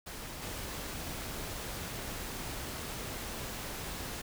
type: noise with level steps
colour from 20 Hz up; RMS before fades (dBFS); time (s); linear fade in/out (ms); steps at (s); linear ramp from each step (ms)
pink; -43 / -40; 0.06-4.22; 10; 0.41; 20
effects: none